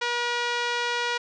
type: tone with band-pass filter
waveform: 5% pulse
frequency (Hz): 480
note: B4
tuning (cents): -49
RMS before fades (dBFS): -27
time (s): 0.01-1.18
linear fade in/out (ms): 10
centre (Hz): 1000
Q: 0.54
effects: resampled to 22050 Hz